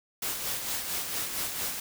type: noise with tremolo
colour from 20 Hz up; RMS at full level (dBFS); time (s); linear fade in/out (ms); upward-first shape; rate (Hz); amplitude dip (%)
white; -31; 0.22-1.8; 5; sine; 4.4; 45
effects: none